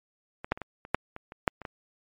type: clicks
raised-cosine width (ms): 0.5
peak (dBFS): -22 / -9 / -26 / -21 / -28 / -7 / -24 / -27 / -6 / -26 / -20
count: 11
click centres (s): 0.445 / 0.52 / 0.575 / 0.617 / 0.851 / 0.946 / 1.164 / 1.321 / 1.478 / 1.617 / 1.652
effects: MP3 64 kbps